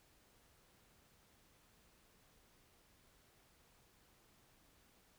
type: silence
effects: pink hiss -70 dBFS RMS until 5.18 s